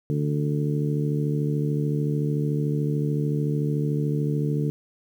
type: harmonic tone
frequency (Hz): 73.6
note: D2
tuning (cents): +4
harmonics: 2 / 3 / 4 / 5 / 6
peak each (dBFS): -23 / -32 / -30 / -36 / -32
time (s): 0.1-4.7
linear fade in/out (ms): 0
effects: 9-bit